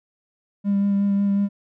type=tone with vibrato; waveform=triangle; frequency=200.1 Hz; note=G3; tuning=36 cents sharp; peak=-14 dBFS; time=0.64-1.49 s; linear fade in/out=50 ms; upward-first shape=sine; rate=5.5 Hz; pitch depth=14 cents each way; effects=tanh soft clip ceiling -13 dBFS